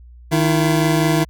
25% pulse tone pair together, 155.56 / 336.2 Hz, D#3 / E4, 0 / +34 cents, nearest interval octave + minor second, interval 1334 cents, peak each -12 / -15 dBFS, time 0.31-1.25 s, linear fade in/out 20 ms, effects added 60 Hz sine -39 dBFS peak until 1.29 s

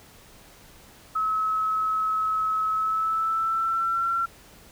sine tone with pitch glide, 1289 to 1360.1 Hz, E6 to F6, -39 to -46 cents, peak -22 dBFS, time 1.15-4.26 s, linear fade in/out 10 ms, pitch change +93 cents, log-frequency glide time 2.71-4.09 s, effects pink hiss -51 dBFS RMS until 4.71 s

